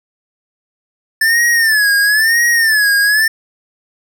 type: tone with vibrato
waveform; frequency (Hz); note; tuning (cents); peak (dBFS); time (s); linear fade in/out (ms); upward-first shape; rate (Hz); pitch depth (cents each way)
square; 1756; A6; -4; -10; 1.21-3.28; 5; sine; 1; 130
effects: none